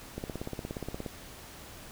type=click train; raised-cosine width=2 ms; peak=-22 dBFS; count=16; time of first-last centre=0.18-1.062 s; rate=17 Hz; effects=pink hiss -48 dBFS RMS until 1.91 s